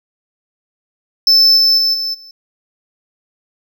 triangle tone with level steps, 5274 Hz, E8, in tune, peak -5 / -7 / -10 / -16 / -34 dBFS, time 1.27-2.31 s, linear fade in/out 2 ms, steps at 1.56 / 1.77 / 1.93 / 2.13 s, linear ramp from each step 20 ms, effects none

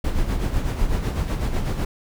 brown noise with tremolo, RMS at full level -20 dBFS, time 0.04-1.85 s, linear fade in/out 5 ms, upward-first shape sine, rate 8 Hz, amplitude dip 55%, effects none

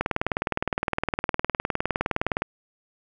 click train, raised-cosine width 0.5 ms, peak -8 dBFS, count 48, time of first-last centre 0.01-2.42 s, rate 19.5 Hz, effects none

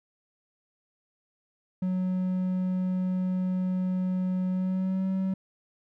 triangle tone with pitch glide, 184.4 to 189.91 Hz, F#3 to F#3, -6 to +45 cents, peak -23 dBFS, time 1.82-5.34 s, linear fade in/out 5 ms, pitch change +51 cents, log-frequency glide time 4.5-5.06 s, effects none

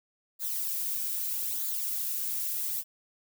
violet noise with flanger, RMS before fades -32 dBFS, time 0.39-2.84 s, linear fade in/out 50 ms, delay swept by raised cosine 0.35 to 2.85 ms, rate 0.79 Hz, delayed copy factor -0.6, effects none

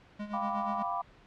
square tone with tremolo, 207.7 Hz, G#3, in tune, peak -35 dBFS, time 0.19-0.83 s, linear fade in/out 10 ms, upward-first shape sine, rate 8.3 Hz, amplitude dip 70%
sine chord, G dominant seventh, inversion third, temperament equal, 698.5 / 784 / 987.8 / 1174.7 Hz, F5 / G5 / B5 / D6, 0 / 0 / 0 / 0 cents, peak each -36 / -38 / -35 / -36 dBFS, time 0.33-1.02 s, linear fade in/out 10 ms
effects pink hiss -58 dBFS RMS until 1.26 s + low-pass 3000 Hz 12 dB/octave

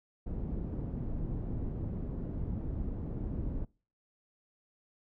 pink low-pass noise, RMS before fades -36 dBFS, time 0.26-3.65 s, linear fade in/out 10 ms, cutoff 270 Hz, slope 12 dB/octave, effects noise-tail reverb RT60 0.4 s tail -25 dB re dry

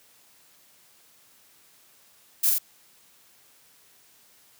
violet noise with echo, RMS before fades -21 dBFS, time 2.43-2.5 s, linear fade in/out 10 ms, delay 43 ms, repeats 2, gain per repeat -2 dB, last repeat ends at 2.586 s, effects white hiss -58 dBFS RMS until 4.59 s + high-pass 80 Hz 12 dB/octave

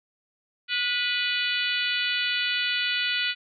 harmonic tone with a mistuned harmonic, 493.9 Hz, B4, in tune, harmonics 3 / 4 / 5 / 6 / 7 / 8 / 9, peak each -30 / -32 / -29 / -29 / -32 / -33 / -36 dBFS, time 0.68-3.35 s, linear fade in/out 50 ms, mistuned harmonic 3, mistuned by -36 cents, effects MP3 96 kbps

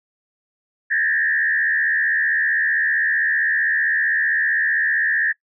sine tone with frequency modulation, 1760 Hz, A6, in tune, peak -16 dBFS, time 0.9-5.33 s, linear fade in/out 20 ms, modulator 75.5 Hz, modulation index 1.5, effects noise-tail reverb RT60 0.1 s tail -24 dB re dry

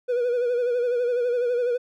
triangle tone with vibrato, 486.8 Hz, B4, 25 cents flat, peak -18 dBFS, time 0.08-1.78 s, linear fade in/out 20 ms, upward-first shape sine, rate 12 Hz, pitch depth 53 cents each way, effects tanh soft clip ceiling -14 dBFS

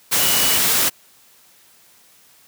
sine tone in noise, 2940 Hz, F#7, 12 cents flat, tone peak -24 dBFS, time 0.19-0.58 s, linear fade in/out 20 ms, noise white, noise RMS -17 dBFS, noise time 0.11-0.9 s, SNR -10 dB, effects white hiss -52 dBFS RMS until 2.47 s + high-pass 80 Hz 12 dB/octave

